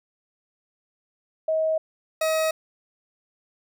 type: tone pair in turn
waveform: sine / 40% pulse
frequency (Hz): 635 / 635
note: D#5 / D#5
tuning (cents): +35 / +35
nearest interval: unison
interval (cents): 0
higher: neither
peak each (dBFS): -20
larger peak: neither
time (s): 1.48-1.78 / 2.21-2.51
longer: neither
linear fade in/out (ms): 5
effects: none